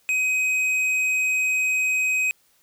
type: tone with hard clipping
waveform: sine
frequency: 2520 Hz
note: D#7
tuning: 21 cents sharp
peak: -21 dBFS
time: 0.09-2.31 s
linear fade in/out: 0 ms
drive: 7 dB
effects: white hiss -62 dBFS RMS until 2.62 s